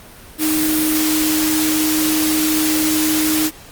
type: tone in noise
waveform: sine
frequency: 311.1 Hz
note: D#4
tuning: in tune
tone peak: -16 dBFS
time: 0.38-3.51 s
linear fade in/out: 50 ms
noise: white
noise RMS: -20 dBFS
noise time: 0.38-3.51 s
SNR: +1 dB
effects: pink hiss -40 dBFS RMS until 3.71 s + Opus 32 kbps